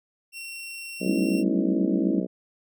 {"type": "tone", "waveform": "sawtooth", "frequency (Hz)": 2727, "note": "F7", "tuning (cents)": -42, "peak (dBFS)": -32, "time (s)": [0.32, 1.44], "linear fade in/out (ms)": 50}
{"type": "harmonic tone", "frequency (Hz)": 62.6, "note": "B1", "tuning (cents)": 24, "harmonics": [3, 4, 5, 6, 7, 8, 9, 10], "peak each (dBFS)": [-30, -32, -34, -36, -37, -38, -39, -40], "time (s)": [1, 2.27], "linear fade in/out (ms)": 20}
{"type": "chord", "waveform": "sine", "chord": "A dominant seventh", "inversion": "third", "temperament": "equal", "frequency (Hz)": [196, 220, 277.2, 329.6], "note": ["G3", "A3", "C#4", "E4"], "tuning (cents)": [0, 0, 0, 0], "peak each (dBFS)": [-28, -29, -27, -26], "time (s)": [1.06, 2.2], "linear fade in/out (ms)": 5}
{"effects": []}